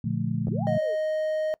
sine chord, Bb major seventh, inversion none, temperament just, 116.54 / 145.68 / 174.81 / 218.5 Hz, Bb2 / D3 / F3 / A3, 0 / -14 / +2 / -12 cents, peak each -30 dBFS, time 0.04-0.78 s, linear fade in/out 5 ms
clicks, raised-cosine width 2 ms, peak -22 dBFS, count 2, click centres 0.471 / 0.483 s
sine linear two-way sweep, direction up then down, 185.2 to 829 to 379.2 Hz, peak -32 dBFS, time 0.48-0.96 s, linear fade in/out 50 ms, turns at 0.64 s
triangle tone, 622.3 Hz, D#5, in tune, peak -22 dBFS, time 0.67-1.54 s, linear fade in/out 0 ms
effects noise-tail reverb RT60 0.1 s tail -23 dB re dry

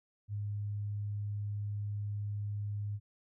sine tone, 103.1 Hz, G#2, 12 cents flat, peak -34 dBFS, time 0.28-3 s, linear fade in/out 50 ms, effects none

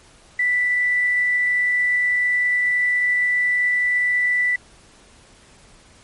sine tone with quantisation, 1975.5 Hz, B6, in tune, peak -16 dBFS, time 0.39-4.56 s, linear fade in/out 5 ms, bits 7, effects pink hiss -50 dBFS RMS until 6.03 s + MP3 48 kbps

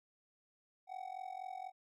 triangle tone with amplitude modulation, 751 Hz, F#5, 26 cents sharp, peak -37 dBFS, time 0.87-1.72 s, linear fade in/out 50 ms, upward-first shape sine, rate 44.1 Hz, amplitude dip 90%, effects none

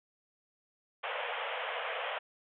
pink band-pass noise, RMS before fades -37 dBFS, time 1.03-2.19 s, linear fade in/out 10 ms, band 470 to 3300 Hz, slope 96 dB/octave, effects none

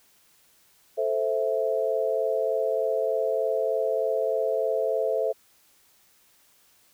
sine chord, A minor, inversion none, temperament equal, 440 / 523.3 / 659.3 Hz, A4 / C5 / E5, 0 / 0 / 0 cents, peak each -27 dBFS, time 0.97-5.33 s, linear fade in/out 20 ms, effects white hiss -61 dBFS RMS until 6.93 s

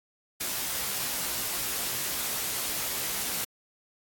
white noise with comb filter, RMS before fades -31 dBFS, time 0.4-3.45 s, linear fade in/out 10 ms, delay 16 ms, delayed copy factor +0.8, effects AAC 64 kbps

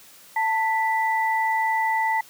sine tone pair together, 889.2 / 1975.5 Hz, A5 / B6, +18 / 0 cents, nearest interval octave + major second, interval 1382 cents, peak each -21 / -25 dBFS, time 0.36-2.21 s, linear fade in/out 5 ms, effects white hiss -49 dBFS RMS until 2.29 s + high-pass 100 Hz 12 dB/octave

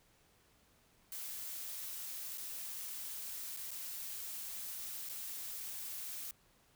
blue noise with dropouts, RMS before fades -44 dBFS, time 1.12-6.31 s, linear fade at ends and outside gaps 1 ms, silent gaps 2.375-2.38 / 3.565-3.571 / 3.708-3.714 / 5.09-5.095 s, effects pink hiss -69 dBFS RMS until 6.75 s

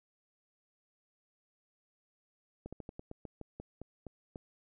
slowing click train, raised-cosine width 2 ms, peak -30 dBFS, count 12, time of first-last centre 2.66-4.358 s, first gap 66 ms, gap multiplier 1.16, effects none

